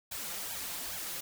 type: noise with flanger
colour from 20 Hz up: white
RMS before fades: -39 dBFS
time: 0.11-1.21 s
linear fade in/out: 10 ms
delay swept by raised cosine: 1.2 to 5.9 ms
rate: 2.4 Hz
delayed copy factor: +0.85
effects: none